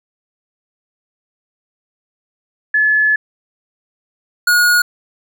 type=tone pair in turn; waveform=sine / square; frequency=1718 / 1444.7 Hz; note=A6 / F#6; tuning=-42 / -42 cents; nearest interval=minor third; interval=300 cents; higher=first; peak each=-10 dBFS; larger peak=neither; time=2.74-3.16 / 4.47-4.82 s; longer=first; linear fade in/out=5 ms; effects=none